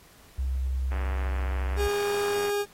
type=tone with pitch glide; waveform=sine; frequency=65.41 to 64.58 Hz; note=C2 to C2; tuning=0 to -22 cents; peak=-25 dBFS; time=0.38-1.88 s; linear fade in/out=10 ms; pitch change=-22 cents; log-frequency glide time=1.14-1.3 s
type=click train; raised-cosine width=0.5 ms; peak=-23 dBFS; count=150; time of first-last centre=0.92-2.493 s; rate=94.7 Hz
type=tone; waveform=40% pulse; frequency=408.5 Hz; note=G#4; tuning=29 cents flat; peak=-24 dBFS; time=1.76-2.66 s; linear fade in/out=50 ms
effects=pink hiss -55 dBFS RMS until 2.73 s + AAC 48 kbps